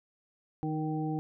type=harmonic tone with a mistuned harmonic; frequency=155.4 Hz; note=D#3; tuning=2 cents flat; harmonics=1 / 2 / 3 / 5; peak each=-33 / -33 / -42 / -39 dBFS; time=0.63-1.19 s; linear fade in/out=0 ms; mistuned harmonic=3; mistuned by=+15 cents; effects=none